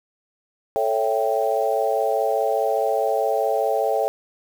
sine chord, A dominant seventh, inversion none, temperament equal, 440 / 554.4 / 659.3 / 784 Hz, A4 / C#5 / E5 / G5, 0 / 0 / 0 / 0 cents, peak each -24 dBFS, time 0.76-4.08 s, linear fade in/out 0 ms, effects 7-bit

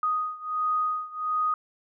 sine beating tone pair, 1244.5 / 1245.9 Hz, D#6 / D#6, 0 / +2 cents, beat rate 1.4 Hz, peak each -27 / -29 dBFS, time 0.03-1.54 s, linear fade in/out 2 ms, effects none

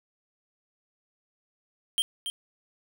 square tone with echo, 3147 Hz, G7, 6 cents sharp, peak -23 dBFS, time 1.98-2.02 s, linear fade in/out 0 ms, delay 280 ms, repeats 1, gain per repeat -8 dB, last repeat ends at 2.3 s, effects none

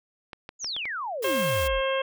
clicks, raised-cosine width 0.3 ms, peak -22 dBFS, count 5, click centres 0.332 / 0.491 / 0.645 / 0.765 / 0.855 s
sine exponential sweep, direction down, 7120 to 34.4 Hz, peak -29 dBFS, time 0.59-1.82 s, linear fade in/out 50 ms
white noise, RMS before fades -36 dBFS, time 1.22-1.68 s, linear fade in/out 10 ms
harmonic tone, 535 Hz, C5, 38 cents sharp, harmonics 1 / 2 / 3 / 4 / 5 / 6, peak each -25 / -31 / -34 / -37 / -35 / -35 dBFS, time 1.24-2.02 s, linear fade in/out 5 ms
effects none

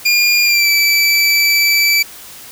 25% pulse tone with pitch glide, 2413 to 2317 Hz, D7 to D7, +46 to -24 cents, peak -6 dBFS, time 0.05-2.03 s, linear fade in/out 10 ms, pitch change -70 cents, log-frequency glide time 0.44-0.69 s, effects white hiss -35 dBFS RMS until 2.51 s

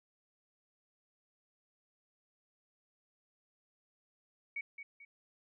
sine tone with echo, 2245 Hz, C#7, 21 cents sharp, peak -36 dBFS, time 4.56-4.61 s, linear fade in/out 5 ms, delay 220 ms, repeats 2, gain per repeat -8 dB, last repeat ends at 5.05 s, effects none

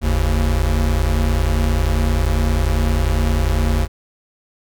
square tone pair together, 46.27 / 76.3 Hz, F#1 / D#2, +1 / -33 cents, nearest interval major sixth, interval 866 cents, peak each -18 dBFS, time 0.01-3.88 s, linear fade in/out 50 ms, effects none

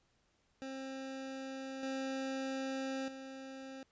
25% pulse tone with level steps, 266.6 Hz, C4, 33 cents sharp, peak -38 / -33 / -42 dBFS, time 0.62-3.83 s, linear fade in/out 0 ms, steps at 1.83 / 3.08 s, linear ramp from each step 2 ms, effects pink hiss -75 dBFS RMS until 3.91 s + resampled to 16000 Hz

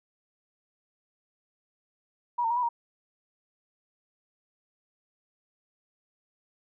sine tone with pitch steps, 963 / 908 / 953 / 989 / 940 Hz, B5 / A#5 / A#5 / B5 / A#5, -44 / -46 / +38 / +2 / +14 cents, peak -24 dBFS, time 2.38-2.69 s, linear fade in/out 10 ms, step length 62 ms, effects none

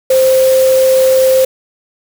sine tone in noise, 523.3 Hz, C5, in tune, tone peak -6 dBFS, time 0.1-1.45 s, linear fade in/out 5 ms, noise white, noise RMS -22 dBFS, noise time 0.1-1.45 s, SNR +13 dB, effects none

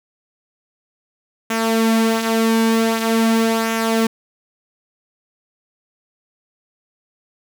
sawtooth tone with flanger, 225.4 Hz, A3, 42 cents sharp, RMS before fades -17 dBFS, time 1.5-4.07 s, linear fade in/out 5 ms, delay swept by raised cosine 0.22 to 6.02 ms, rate 0.45 Hz, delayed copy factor -0.5, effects none

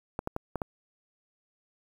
clicks, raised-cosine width 1 ms, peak -17 dBFS, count 5, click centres 0.191 / 0.274 / 0.364 / 0.557 / 0.618 s, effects 8-bit

